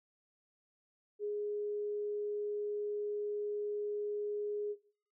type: tone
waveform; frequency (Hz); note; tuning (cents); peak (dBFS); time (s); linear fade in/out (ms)
sine; 415.3; G#4; 0; -34; 1.19-4.76; 50
effects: noise-tail reverb RT60 0.5 s tail -18 dB re dry